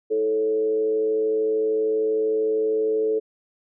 sine tone with frequency modulation, 436.7 Hz, A4, 13 cents flat, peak -19 dBFS, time 0.1-3.2 s, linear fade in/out 20 ms, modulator 113 Hz, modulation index 0.41, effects none

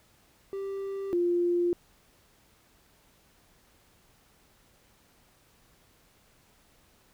triangle / sine tone pair in turn, 392 / 349.2 Hz, G4 / F4, 0 / 0 cents, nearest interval major second, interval 200 cents, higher first, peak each -30 / -23 dBFS, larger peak second, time 0.53-1.13 / 1.13-1.73 s, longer neither, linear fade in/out 0 ms, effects pink hiss -63 dBFS RMS until 7.13 s

